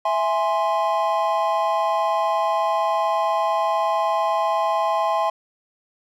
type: chord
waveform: triangle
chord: E augmented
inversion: none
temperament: equal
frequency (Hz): 659.3 / 830.6 / 1046.5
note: E5 / G#5 / B#5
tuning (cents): 0 / 0 / 0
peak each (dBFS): -21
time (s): 0.05-5.3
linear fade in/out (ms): 5
effects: none